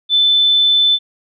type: tone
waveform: sine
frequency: 3520 Hz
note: A7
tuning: in tune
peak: -9 dBFS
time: 0.09-0.99 s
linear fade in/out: 50 ms
effects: none